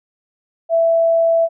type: tone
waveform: sine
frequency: 663 Hz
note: E5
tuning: 10 cents sharp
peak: -11 dBFS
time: 0.69-1.49 s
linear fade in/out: 50 ms
effects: none